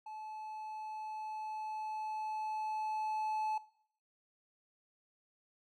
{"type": "tone with level ramp", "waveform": "triangle", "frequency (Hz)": 864, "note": "A5", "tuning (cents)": -32, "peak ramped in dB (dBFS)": [-42, -31], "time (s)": [0.06, 3.58], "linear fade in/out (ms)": 5, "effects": ["noise-tail reverb RT60 0.6 s tail -18 dB re dry"]}